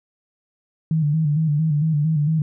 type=tone with vibrato; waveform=sine; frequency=153.2 Hz; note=D#3; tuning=27 cents flat; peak=-16 dBFS; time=0.91-2.42 s; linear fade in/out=2 ms; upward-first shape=square; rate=4.4 Hz; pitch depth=69 cents each way; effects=none